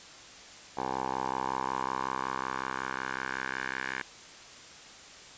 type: tone with band-pass filter sweep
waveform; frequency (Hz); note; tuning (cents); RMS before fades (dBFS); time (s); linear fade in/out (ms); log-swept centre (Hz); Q
10% pulse; 65.41; C2; 0; -34; 0.77-4.02; 5; 770 to 1800; 3.2
effects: white hiss -49 dBFS RMS until 5.37 s + resampled to 16000 Hz